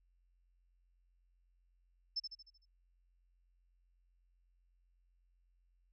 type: tone with echo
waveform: sine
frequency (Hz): 5270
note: E8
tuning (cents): -1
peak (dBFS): -34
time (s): 2.16-2.2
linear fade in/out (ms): 10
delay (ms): 76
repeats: 6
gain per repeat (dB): -6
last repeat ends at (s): 2.656
effects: added 44 Hz sine -70 dBFS peak until 5.92 s